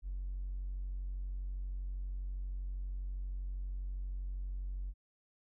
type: tone with hard clipping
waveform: sine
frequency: 46.25 Hz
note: F#1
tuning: in tune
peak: -37 dBFS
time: 0.02-4.94 s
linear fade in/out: 50 ms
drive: 1 dB
effects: none